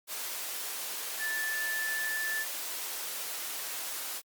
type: tone in noise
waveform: sine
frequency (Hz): 1752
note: A6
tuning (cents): -8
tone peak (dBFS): -31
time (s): 1.18-2.46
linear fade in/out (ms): 50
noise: white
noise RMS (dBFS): -37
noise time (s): 0.07-4.22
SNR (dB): +3
effects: high-pass 400 Hz 12 dB/octave + Opus 48 kbps